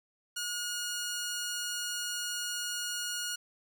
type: tone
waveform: 10% pulse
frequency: 1439 Hz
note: F#6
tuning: 49 cents flat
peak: -25 dBFS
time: 0.36-3.36 s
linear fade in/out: 10 ms
effects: none